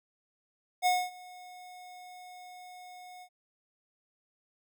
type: tone with ADSR envelope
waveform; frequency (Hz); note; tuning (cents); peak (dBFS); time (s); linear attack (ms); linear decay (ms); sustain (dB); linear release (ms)
square; 727; F#5; -31; -23; 0.82-3.29; 42; 240; -24; 68
effects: none